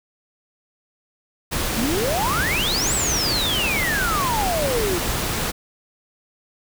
pink noise, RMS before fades -24 dBFS, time 1.51-5.52 s, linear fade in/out 20 ms
sine exponential two-way sweep, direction up then down, 207.7 to 8070 to 334.5 Hz, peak -21 dBFS, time 1.77-4.99 s, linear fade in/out 10 ms, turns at 2.94 s
effects none

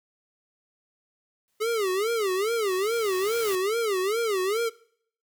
white noise with exponential growth, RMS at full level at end -35 dBFS, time 1.48-3.55 s, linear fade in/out 0 ms, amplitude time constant 450 ms
square tone with vibrato, 415.3 Hz, G#4, in tune, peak -24 dBFS, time 1.6-4.7 s, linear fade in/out 20 ms, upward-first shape sine, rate 2.4 Hz, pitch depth 210 cents each way
effects noise-tail reverb RT60 0.6 s tail -21 dB re dry

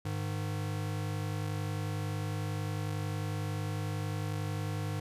square tone pair together, 102.45 / 153.5 Hz, G#2 / D#3, -23 / -23 cents, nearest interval perfect fifth, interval 700 cents, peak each -35 / -38 dBFS, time 0.05-5 s, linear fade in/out 5 ms, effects resampled to 32000 Hz

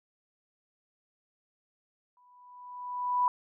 sine tone with exponential growth, 987.8 Hz, B5, in tune, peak -21 dBFS, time 2.17-3.28 s, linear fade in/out 1 ms, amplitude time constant 240 ms, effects none

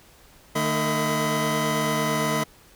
25% pulse tone cluster, 153.2 / 225.3 / 631 / 1007 Hz, D#3 / A3 / D#5 / B5, -27 / +41 / +24 / +33 cents, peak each -24 dBFS, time 0.55-2.44 s, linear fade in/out 10 ms, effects pink hiss -53 dBFS RMS until 2.75 s

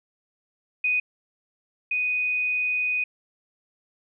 sine tone pair in turn, 2489 / 2489 Hz, D#7 / D#7, 0 / 0 cents, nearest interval unison, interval 0 cents, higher neither, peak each -20 / -22 dBFS, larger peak first, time 0.84-1 / 1.91-3.04 s, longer second, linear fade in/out 5 ms, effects none

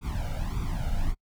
brown noise with flanger, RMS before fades -28 dBFS, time 0.01-1.15 s, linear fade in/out 50 ms, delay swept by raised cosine 0.84 to 1.4 ms, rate 1.7 Hz, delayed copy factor +0.9, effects noise-tail reverb RT60 0.1 s tail -26 dB re dry

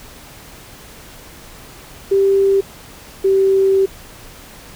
sine tone pair in turn, 392 / 387.1 Hz, G4 / G4, 0 / -22 cents, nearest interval unison, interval 22 cents, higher first, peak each -10 dBFS, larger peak neither, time 2.11-2.61 / 3.24-3.86 s, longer second, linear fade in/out 10 ms, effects pink hiss -39 dBFS RMS until 4.75 s

